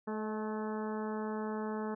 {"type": "harmonic tone with a mistuned harmonic", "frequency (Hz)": 215.9, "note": "A3", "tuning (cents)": -33, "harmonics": [1, 2, 3, 4, 5, 6, 7, 8], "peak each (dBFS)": [-37, -39, -47, -44, -47, -50, -52, -54], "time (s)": [0.07, 1.95], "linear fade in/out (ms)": 10, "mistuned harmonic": 3, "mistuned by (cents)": -27, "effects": []}